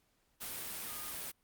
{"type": "tone in noise", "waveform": "sine", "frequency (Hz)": 1230, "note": "D#6", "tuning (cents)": -20, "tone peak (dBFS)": -53, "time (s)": [0.88, 1.13], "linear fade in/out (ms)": 20, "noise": "white", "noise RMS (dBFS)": -42, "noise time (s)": [0.4, 1.32], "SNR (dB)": -14, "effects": ["pink hiss -75 dBFS RMS until 1.43 s", "Opus 48 kbps"]}